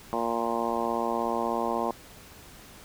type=harmonic tone; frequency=116.54 Hz; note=A#2; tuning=in tune; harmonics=2 / 3 / 4 / 5 / 6 / 7 / 8 / 9; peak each=-34 / -34 / -34 / -34 / -34 / -34 / -34 / -34 dBFS; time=0.13-1.91 s; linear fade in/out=0 ms; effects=pink hiss -49 dBFS RMS until 2.84 s